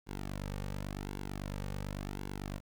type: tone with flanger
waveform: sawtooth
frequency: 49 Hz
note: G1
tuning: in tune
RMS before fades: -40 dBFS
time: 0.06-2.61 s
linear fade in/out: 50 ms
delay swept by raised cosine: 1.6 to 3 ms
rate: 0.91 Hz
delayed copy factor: -0.75
effects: 11-bit